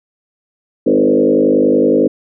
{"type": "tone with frequency modulation", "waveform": "sine", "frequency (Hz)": 381.9, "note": "G4", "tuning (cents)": -45, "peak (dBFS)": -8, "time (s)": [0.86, 2.08], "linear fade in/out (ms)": 10, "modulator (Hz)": 50.8, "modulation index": 2.9, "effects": []}